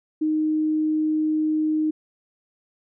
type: tone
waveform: sine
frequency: 309.9 Hz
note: D#4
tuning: 7 cents flat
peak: -19 dBFS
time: 0.21-1.91 s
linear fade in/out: 10 ms
effects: none